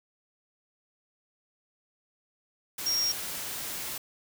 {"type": "tone in noise", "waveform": "sine", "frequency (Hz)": 5588, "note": "F8", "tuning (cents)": 0, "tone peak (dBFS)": -25, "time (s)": [2.86, 3.12], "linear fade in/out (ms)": 5, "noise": "white", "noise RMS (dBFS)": -36, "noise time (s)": [2.78, 3.98], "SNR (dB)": 8, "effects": []}